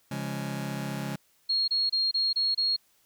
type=chord; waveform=sawtooth; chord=Db major; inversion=none; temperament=just; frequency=138.59 / 173.24 / 207.9 Hz; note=Db3 / F3 / Ab3; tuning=0 / -14 / +2 cents; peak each=-30 / -34 / -31 dBFS; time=0.11-1.16 s; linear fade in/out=5 ms
type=tone bursts; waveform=sine; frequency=4275 Hz; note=C8; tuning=36 cents sharp; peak=-23 dBFS; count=6; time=1.49-2.765 s; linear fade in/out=10 ms; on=190 ms; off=27 ms
effects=white hiss -66 dBFS RMS until 3.05 s